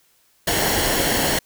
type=noise with comb filter; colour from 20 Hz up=pink; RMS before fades=-20 dBFS; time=0.47-1.39 s; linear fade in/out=5 ms; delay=0.81 ms; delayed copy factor=-0.55; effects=white hiss -60 dBFS RMS until 1.45 s